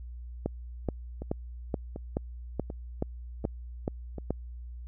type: two click trains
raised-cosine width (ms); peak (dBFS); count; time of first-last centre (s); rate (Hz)
2; -15 / -24; 10 / 5; 0.46-4.306 / 1.22-4.183; 2.34 / 1.35
effects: added 60 Hz sine -39 dBFS peak until 4.87 s